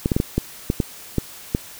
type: clicks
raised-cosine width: 3 ms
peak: -5 dBFS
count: 9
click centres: 0.059 / 0.118 / 0.165 / 0.201 / 0.38 / 0.701 / 0.802 / 1.183 / 1.549 s
effects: white hiss -40 dBFS RMS until 1.79 s